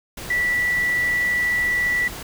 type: tone in noise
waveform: sine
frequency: 1959 Hz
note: B6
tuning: 15 cents flat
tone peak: -18 dBFS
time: 0.3-2.08 s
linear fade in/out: 5 ms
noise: pink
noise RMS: -34 dBFS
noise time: 0.17-2.23 s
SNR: +13 dB
effects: none